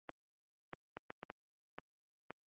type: clicks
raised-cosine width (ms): 0.5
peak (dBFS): -28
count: 8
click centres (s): 0.093 / 0.733 / 0.97 / 1.104 / 1.231 / 1.301 / 1.785 / 2.306
effects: high-pass 150 Hz 12 dB/octave + Opus 24 kbps